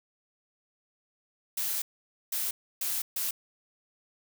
blue noise bursts at uneven times, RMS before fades -31 dBFS, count 4, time 1.57-1.82 / 2.32-2.51 / 2.81-3.02 / 3.16-3.31 s, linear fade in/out 5 ms, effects none

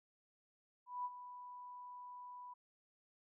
sine tone with ADSR envelope, 987.8 Hz, B5, in tune, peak -37 dBFS, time 0.86-2.54 s, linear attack 190 ms, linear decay 39 ms, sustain -12 dB, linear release 11 ms, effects none

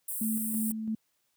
pink high-pass noise, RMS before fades -35 dBFS, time 0.08-0.72 s, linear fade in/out 5 ms, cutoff 8200 Hz, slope 96 dB/octave
sine tone with tremolo, 219.7 Hz, A3, 2 cents flat, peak -28 dBFS, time 0.21-0.95 s, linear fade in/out 5 ms, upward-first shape square, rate 3 Hz, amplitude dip 40%
effects white hiss -75 dBFS RMS until 1.36 s + high-pass 60 Hz 12 dB/octave

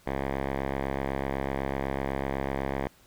5% pulse tone with low-pass filter, 68 Hz, C#2, 33 cents flat, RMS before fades -31 dBFS, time 0.06-2.88 s, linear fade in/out 10 ms, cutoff 1800 Hz, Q 1.1, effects pink hiss -59 dBFS RMS until 3.06 s

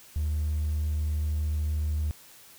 triangle tone, 76.1 Hz, D#2, 38 cents flat, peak -22 dBFS, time 0.16-2.11 s, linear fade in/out 0 ms, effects tanh soft clip ceiling -21 dBFS + white hiss -52 dBFS RMS until 2.58 s

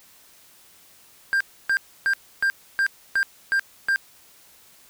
triangle tone bursts, 1590 Hz, G6, 24 cents sharp, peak -16 dBFS, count 8, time 1.33-3.96 s, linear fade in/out 0 ms, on 75 ms, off 290 ms, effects white hiss -53 dBFS RMS until 4.89 s

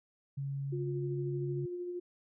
sine tone, 138.59 Hz, C#3, in tune, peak -34 dBFS, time 0.37-1.66 s, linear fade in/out 10 ms
sine tone with tremolo, 354.5 Hz, F4, 26 cents sharp, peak -35 dBFS, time 0.72-2 s, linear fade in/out 10 ms, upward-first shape sine, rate 13 Hz, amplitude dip 30%
effects none

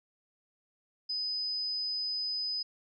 sine tone, 5010 Hz, D#8, 11 cents sharp, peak -31 dBFS, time 1.09-2.63 s, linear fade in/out 10 ms, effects none

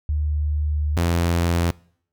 sine / sawtooth tone pair in turn, 74.8 / 85.35 Hz, D2 / F2, +32 / -39 cents, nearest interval major second, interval 229 cents, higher second, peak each -19 / -14 dBFS, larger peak second, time 0.09-0.97 / 0.97-1.71 s, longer first, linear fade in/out 0 ms, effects noise-tail reverb RT60 0.6 s tail -24 dB re dry

